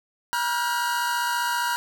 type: tone cluster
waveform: 45% pulse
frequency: 960 / 1393 / 1448 / 1583 Hz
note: B5 / F6 / F#6 / G6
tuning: -49 / -5 / -38 / +17 cents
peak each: -25 / -32 / -32 / -31 dBFS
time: 0.33-1.76 s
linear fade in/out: 0 ms
effects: none